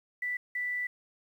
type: tone bursts at uneven times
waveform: sine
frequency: 1975.5 Hz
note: B6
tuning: in tune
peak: -30 dBFS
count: 2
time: 0.22-0.37 / 0.55-0.87 s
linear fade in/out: 5 ms
effects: 10-bit